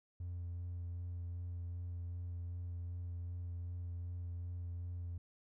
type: tone with vibrato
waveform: triangle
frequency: 87.5 Hz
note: F2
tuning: 4 cents sharp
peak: -37 dBFS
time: 0.2-5.18 s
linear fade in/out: 5 ms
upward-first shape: sine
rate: 2.6 Hz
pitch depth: 16 cents each way
effects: tanh soft clip ceiling -36 dBFS